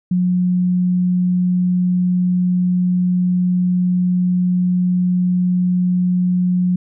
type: tone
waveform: sine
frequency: 180.3 Hz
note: F#3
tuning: 45 cents flat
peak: -13 dBFS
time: 0.11-6.76 s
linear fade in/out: 5 ms
effects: none